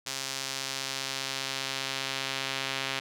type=tone with band-pass filter sweep; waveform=sawtooth; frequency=135 Hz; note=C#3; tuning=45 cents flat; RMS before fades=-34 dBFS; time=0.06-3 s; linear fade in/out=10 ms; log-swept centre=5700 to 3100 Hz; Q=1.1; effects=none